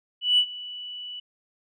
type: tone with ADSR envelope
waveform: sine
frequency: 2960 Hz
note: F#7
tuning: in tune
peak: -14 dBFS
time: 0.21-1.2 s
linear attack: 170 ms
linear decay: 72 ms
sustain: -20 dB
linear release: 7 ms
effects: tanh soft clip ceiling -10 dBFS